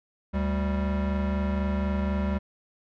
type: tone pair together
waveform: square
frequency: 73.35 / 196 Hz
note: D2 / G3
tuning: -2 / 0 cents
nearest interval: octave + perfect fourth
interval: 1702 cents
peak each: -28 dBFS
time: 0.33-2.39 s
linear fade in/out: 20 ms
effects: low-pass 2000 Hz 12 dB/octave